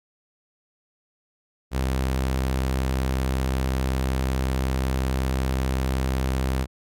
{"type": "tone", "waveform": "sawtooth", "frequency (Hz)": 65.4, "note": "C2", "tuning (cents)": 0, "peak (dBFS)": -18, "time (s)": [1.71, 6.67], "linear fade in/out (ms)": 50, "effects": ["AAC 64 kbps"]}